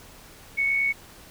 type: tone with amplitude modulation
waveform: sine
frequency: 2217 Hz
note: C#7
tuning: in tune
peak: -19 dBFS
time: 0.57-0.93 s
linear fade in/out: 20 ms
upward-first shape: sine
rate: 69.3 Hz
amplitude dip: 35%
effects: pink hiss -48 dBFS RMS until 1.3 s